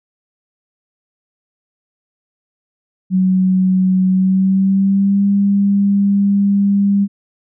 sine tone with pitch glide, 186.5 to 199.89 Hz, F#3 to G3, +14 to +34 cents, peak -10 dBFS, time 3.1-7.08 s, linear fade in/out 50 ms, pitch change +120 cents, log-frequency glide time 4.09-5.25 s, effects none

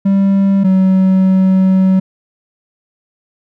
triangle tone pair in turn, 196 / 188.84 Hz, G3 / F#3, 0 / +36 cents, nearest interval minor second, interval 64 cents, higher first, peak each -6 / -5 dBFS, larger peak second, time 0.05-0.64 / 0.64-2 s, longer second, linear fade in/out 10 ms, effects none

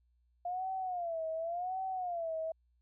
sine tone with vibrato, 698.5 Hz, F5, in tune, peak -34 dBFS, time 0.45-2.52 s, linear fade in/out 5 ms, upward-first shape sine, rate 0.9 Hz, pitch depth 150 cents each way, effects added 60 Hz sine -69 dBFS peak until 2.81 s

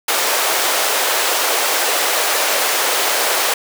pink high-pass noise, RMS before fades -17 dBFS, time 0.08-3.54 s, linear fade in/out 5 ms, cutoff 460 Hz, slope 24 dB/octave, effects none

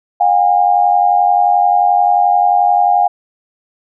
sine tone pair together, 715.6 / 807 Hz, F5 / G#5, +42 / -50 cents, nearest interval major second, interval 208 cents, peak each -11 dBFS, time 0.2-3.08 s, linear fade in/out 10 ms, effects none

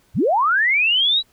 sine linear sweep, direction up, 58.27 to 3970 Hz, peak -14 dBFS, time 0.14-1.23 s, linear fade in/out 50 ms, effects pink hiss -59 dBFS RMS until 1.32 s

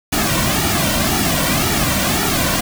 pink noise with flanger, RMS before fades -17 dBFS, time 0.12-2.61 s, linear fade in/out 10 ms, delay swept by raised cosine 1.9 to 2.41 ms, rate 1.9 Hz, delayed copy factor -0.7, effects none

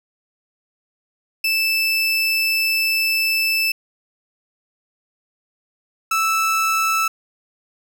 30% pulse tone pair in turn, 2637 / 1315.4 Hz, E7 / E6, 0 / -4 cents, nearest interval octave, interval 1204 cents, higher first, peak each -14 dBFS, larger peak neither, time 1.44-3.72 / 6.11-7.08 s, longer first, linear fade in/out 5 ms, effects none

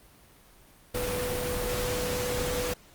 sine tone in noise, 494.3 Hz, B4, 1 cent sharp, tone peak -31 dBFS, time 0.94-2.74 s, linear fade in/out 10 ms, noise pink, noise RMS -32 dBFS, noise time 0.94-2.74 s, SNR -2 dB, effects pink hiss -56 dBFS RMS until 2.94 s + Opus 32 kbps

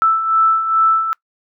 sine beating tone pair, 1318.5 / 1320.9 Hz, E6 / E6, 0 / +3 cents, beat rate 2.4 Hz, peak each -19 / -12 dBFS, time 0.02-1.13 s, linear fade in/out 0 ms, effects noise-tail reverb RT60 0.1 s tail -24 dB re dry

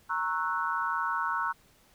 sine chord, F# dominant seventh, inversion first, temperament equal with one note detuned, 932.3 / 1097.3 / 1318.5 / 1480 Hz, A#5 / C#6 / E6 / F#6, 0 / -18 / 0 / 0 cents, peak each -33 dBFS, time 0.09-1.53 s, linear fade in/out 20 ms, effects pink hiss -62 dBFS RMS until 1.94 s

